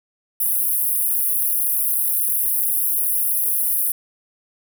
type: high-pass noise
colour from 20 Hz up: pink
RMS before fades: -20 dBFS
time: 0.4-3.92 s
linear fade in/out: 5 ms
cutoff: 10000 Hz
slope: 96 dB/octave
effects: none